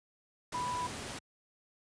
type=tone in noise; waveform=sine; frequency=987.8 Hz; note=B5; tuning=in tune; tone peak=-33 dBFS; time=0.54-0.87 s; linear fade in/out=5 ms; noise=pink; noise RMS=-41 dBFS; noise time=0.52-1.19 s; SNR=+5 dB; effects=high-pass 80 Hz 12 dB/octave + resampled to 22050 Hz